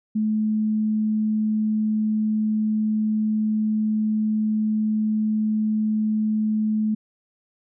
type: tone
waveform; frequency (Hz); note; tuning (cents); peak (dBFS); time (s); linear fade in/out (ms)
sine; 215.5; A3; -36; -19; 0.15-6.95; 10
effects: none